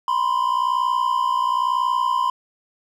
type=tone pair together; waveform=triangle; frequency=977 / 1038 Hz; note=B5 / C6; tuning=-19 / -14 cents; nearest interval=minor second; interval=105 cents; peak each=-20 / -18 dBFS; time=0.08-2.3 s; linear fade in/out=2 ms; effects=none